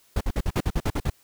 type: noise bursts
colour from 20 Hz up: brown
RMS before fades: -23 dBFS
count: 10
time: 0.16-1.1 s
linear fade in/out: 5 ms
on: 49 ms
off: 50 ms
effects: white hiss -60 dBFS RMS until 1.23 s